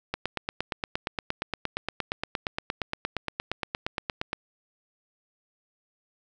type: click train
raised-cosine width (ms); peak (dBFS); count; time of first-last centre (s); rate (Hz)
0.3; -12; 37; 0.14-4.331; 8.59
effects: none